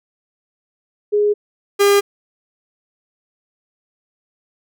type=tone pair in turn; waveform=sine / 45% pulse; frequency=415.3 / 403.2 Hz; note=G#4 / G4; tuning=0 / +49 cents; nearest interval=minor second; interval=51 cents; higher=first; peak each=-12 / -10 dBFS; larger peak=second; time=1.12-1.34 / 1.79-2.01 s; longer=neither; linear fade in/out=20 ms; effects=none